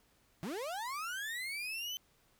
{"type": "linear sweep", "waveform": "35% pulse", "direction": "up", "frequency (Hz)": [150, 3085], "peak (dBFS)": -36, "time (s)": [0.43, 1.97], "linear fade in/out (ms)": 0, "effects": ["pink hiss -70 dBFS RMS until 2.39 s"]}